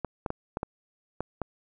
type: clicks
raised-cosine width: 1 ms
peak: -16 dBFS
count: 7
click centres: 0.047 / 0.262 / 0.304 / 0.571 / 0.631 / 1.206 / 1.417 s
effects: none